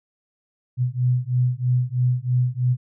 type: beating tone pair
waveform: sine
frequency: 123.47 / 126.57 Hz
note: B2 / B2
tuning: 0 / +43 cents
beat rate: 3.1 Hz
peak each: -21 dBFS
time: 0.77-2.77 s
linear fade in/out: 50 ms
effects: none